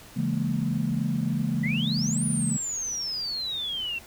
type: chord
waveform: sine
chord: A# half-diminished seventh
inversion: first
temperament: just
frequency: 139.85 / 167.82 / 209.8 / 233.1 Hz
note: C#3 / E3 / G#3 / A#3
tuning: +16 / +31 / +18 / 0 cents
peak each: -29 dBFS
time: 0.16-2.57 s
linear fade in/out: 10 ms
type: exponential two-way sweep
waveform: sine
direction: up then down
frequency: 1917 to 9730 to 2681 Hz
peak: -28 dBFS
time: 1.63-3.99 s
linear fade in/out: 10 ms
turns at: 2.25 s
effects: tanh soft clip ceiling -13 dBFS + pink hiss -48 dBFS RMS until 4.06 s